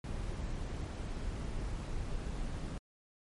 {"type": "noise", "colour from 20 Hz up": "brown", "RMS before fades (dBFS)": -38, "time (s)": [0.04, 2.78], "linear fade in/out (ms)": 2, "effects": ["MP3 48 kbps"]}